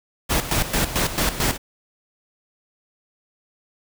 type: noise with tremolo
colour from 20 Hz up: pink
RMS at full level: -20 dBFS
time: 0.29-1.58 s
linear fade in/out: 20 ms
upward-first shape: square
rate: 4.5 Hz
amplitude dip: 70%
effects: none